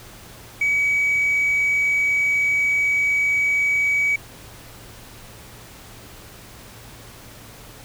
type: tone with tanh clipping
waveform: triangle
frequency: 2272 Hz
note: C#7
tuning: 42 cents sharp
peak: -17 dBFS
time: 0.61-4.16 s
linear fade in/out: 5 ms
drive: 5 dB
effects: added 113 Hz sine -48 dBFS peak until 7.84 s + pink hiss -43 dBFS RMS until 7.84 s